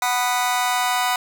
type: chord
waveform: sawtooth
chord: B major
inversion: second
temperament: just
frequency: 740.8 / 987.8 / 1234.7 Hz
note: F#5 / B5 / D#6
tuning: +2 / 0 / -14 cents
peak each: -18 / -19 / -23 dBFS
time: 0.02-1.16 s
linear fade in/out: 2 ms
effects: none